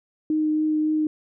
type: tone with vibrato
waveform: sine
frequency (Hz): 308.4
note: D#4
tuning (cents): -15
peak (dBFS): -19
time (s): 0.3-1.07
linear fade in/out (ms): 2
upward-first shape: triangle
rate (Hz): 3.6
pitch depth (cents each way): 11
effects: none